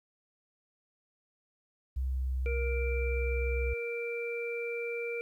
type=tone with pitch glide; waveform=sine; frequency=65 to 63.81 Hz; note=C2 to C2; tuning=-11 to -43 cents; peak=-29 dBFS; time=1.96-3.74 s; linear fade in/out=10 ms; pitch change=-32 cents; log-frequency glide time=2.08-2.61 s
type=harmonic tone; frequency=470 Hz; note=A#4; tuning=14 cents sharp; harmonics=1 / 3 / 5; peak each=-34 / -48 / -38 dBFS; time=2.46-5.21 s; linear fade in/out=0 ms
effects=11-bit

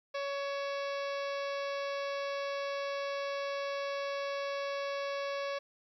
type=harmonic tone with a mistuned harmonic; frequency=560 Hz; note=C#5; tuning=18 cents sharp; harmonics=1 / 2 / 3 / 4 / 5 / 6 / 7 / 8 / 9 / 10; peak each=-35 / -41 / -45 / -47 / -49 / -51 / -52 / -53 / -54 / -55 dBFS; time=0.14-5.59 s; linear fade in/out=10 ms; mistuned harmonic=5; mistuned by=-71 cents; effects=12-bit

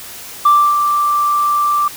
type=tone with ADSR envelope; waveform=sine; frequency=1174.7 Hz; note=D6; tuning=in tune; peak=-4 dBFS; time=0.45-1.88 s; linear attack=8 ms; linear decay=290 ms; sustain=-7 dB; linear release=4 ms; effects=tanh soft clip ceiling -3 dBFS + white hiss -32 dBFS RMS until 1.96 s

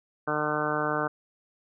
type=harmonic tone; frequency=150.9 Hz; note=D3; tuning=47 cents sharp; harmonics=1 / 2 / 3 / 4 / 5 / 6 / 7 / 8 / 9 / 10; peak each=-37 / -34 / -33 / -33 / -35 / -37 / -36 / -33 / -35 / -33 dBFS; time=0.27-1.08 s; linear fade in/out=10 ms; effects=none

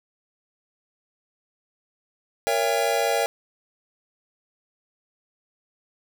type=chord; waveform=square; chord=A# diminished seventh; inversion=none; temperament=just; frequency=466.2 / 559.4 / 671.3 / 805.5 Hz; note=A#4 / C#5 / E5 / G5; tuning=0 / +16 / +31 / +47 cents; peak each=-27 dBFS; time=2.47-3.26 s; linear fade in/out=0 ms; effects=none

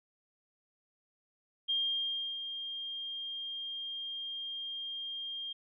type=tone with ADSR envelope; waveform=sine; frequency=3210 Hz; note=G7; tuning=40 cents sharp; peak=-28 dBFS; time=1.68-5.53 s; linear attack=20 ms; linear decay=680 ms; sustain=-9 dB; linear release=8 ms; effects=none

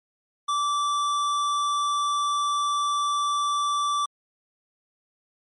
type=tone with tanh clipping; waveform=sine; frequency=1164 Hz; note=D6; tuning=16 cents flat; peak=-24 dBFS; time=0.48-4.06 s; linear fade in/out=10 ms; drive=17 dB; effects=MP3 48 kbps

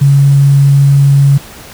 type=tone with quantisation; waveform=sine; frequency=139.8 Hz; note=C#3; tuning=15 cents sharp; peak=-3 dBFS; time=0.01-1.38 s; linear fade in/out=10 ms; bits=5; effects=pink hiss -32 dBFS RMS until 1.73 s

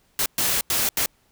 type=noise bursts at uneven times; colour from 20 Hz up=white; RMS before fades=-22 dBFS; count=4; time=0.19-0.26 / 0.38-0.61 / 0.7-0.89 / 0.97-1.06 s; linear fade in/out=2 ms; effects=pink hiss -63 dBFS RMS until 1.31 s

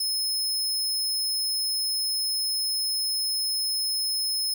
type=tone; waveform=sawtooth; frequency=5180 Hz; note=E8; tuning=31 cents flat; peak=-22 dBFS; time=0-4.54 s; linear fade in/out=5 ms; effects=none

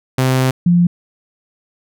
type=tone pair in turn; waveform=sawtooth / sine; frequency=130 / 174.33 Hz; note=C3 / F3; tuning=-11 / -3 cents; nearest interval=perfect fourth; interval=508 cents; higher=second; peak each=-8 dBFS; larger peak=neither; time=0.18-0.51 / 0.66-0.87 s; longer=first; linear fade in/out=5 ms; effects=none

